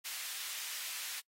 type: high-pass noise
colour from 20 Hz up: pink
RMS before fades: -42 dBFS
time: 0.04-1.21 s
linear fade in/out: 20 ms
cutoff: 2200 Hz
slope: 12 dB/octave
effects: noise-tail reverb RT60 0.1 s tail -24 dB re dry + AAC 48 kbps